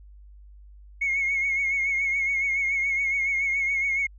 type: tone with vibrato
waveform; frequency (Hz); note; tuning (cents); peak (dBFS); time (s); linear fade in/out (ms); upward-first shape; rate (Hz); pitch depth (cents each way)
sine; 2183; C#7; -27; -21; 1.01-4.07; 10; triangle; 7.1; 56
effects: tanh soft clip ceiling -18 dBFS + added 50 Hz sine -45 dBFS peak until 4.18 s